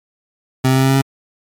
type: tone with pitch steps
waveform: 25% pulse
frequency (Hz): 130.5 / 131.56 / 132.63 / 133.7 / 134.79 / 135.88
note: C3 / C3 / C3 / C3 / C#3 / C#3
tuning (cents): -4 / +10 / +24 / +38 / -48 / -34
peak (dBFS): -7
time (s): 0.64-1.018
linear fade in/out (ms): 10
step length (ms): 63
effects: MP3 96 kbps